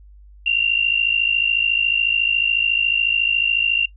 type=tone pair together; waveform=sine; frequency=2740 / 2794 Hz; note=F7 / F7; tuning=-34 / 0 cents; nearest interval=unison; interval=34 cents; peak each=-18 dBFS; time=0.46-3.86 s; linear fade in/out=5 ms; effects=noise-tail reverb RT60 0.1 s tail -20 dB re dry + added 50 Hz sine -42 dBFS peak until 3.96 s